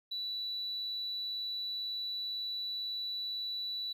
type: tone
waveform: triangle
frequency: 3951 Hz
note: B7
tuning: in tune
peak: -32 dBFS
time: 0.11-3.93 s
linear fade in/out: 10 ms
effects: tanh soft clip ceiling -32 dBFS